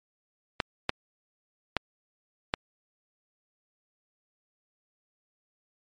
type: clicks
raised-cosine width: 0.3 ms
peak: -8 dBFS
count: 4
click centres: 0.602 / 0.894 / 1.767 / 2.539 s
effects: MP3 48 kbps